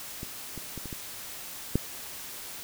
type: clicks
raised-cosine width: 3 ms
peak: -24 / -26 / -25 / -26 / -24 / -10 dBFS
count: 6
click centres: 0.231 / 0.577 / 0.777 / 0.857 / 0.928 / 1.756 s
effects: white hiss -41 dBFS RMS until 2.63 s